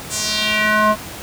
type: tone with band-pass filter sweep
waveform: square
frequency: 213.4 Hz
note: G#3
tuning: 47 cents sharp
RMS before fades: -17 dBFS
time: 0.09-0.96 s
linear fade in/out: 50 ms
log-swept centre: 8400 to 850 Hz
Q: 2.3
effects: pink hiss -32 dBFS RMS until 1.22 s + high-pass 60 Hz 12 dB/octave